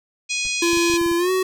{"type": "harmonic tone", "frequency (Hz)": 831, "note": "G#5", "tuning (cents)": 1, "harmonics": [3, 4, 5, 6, 7, 8, 9, 10], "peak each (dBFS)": [-24, -31, -30, -33, -30, -33, -36, -36], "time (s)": [0.29, 0.98], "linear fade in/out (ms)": 20}
{"type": "noise with exponential decay", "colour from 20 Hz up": "brown", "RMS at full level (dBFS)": -33, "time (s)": [0.45, 0.53], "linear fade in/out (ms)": 0, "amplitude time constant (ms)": 17}
{"type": "tone with pitch glide", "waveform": "square", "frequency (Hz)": [340.9, 373.9], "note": ["F4", "F#4"], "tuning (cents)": [-42, 18], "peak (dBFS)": -18, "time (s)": [0.62, 1.43], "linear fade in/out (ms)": 5, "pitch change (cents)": 160, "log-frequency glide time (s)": [1.17, 1.31]}
{"type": "clicks", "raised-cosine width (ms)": 5, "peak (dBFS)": -25, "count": 7, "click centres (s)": [0.732, 0.772, 0.9, 0.938, 1.014, 1.062, 1.115]}
{"effects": []}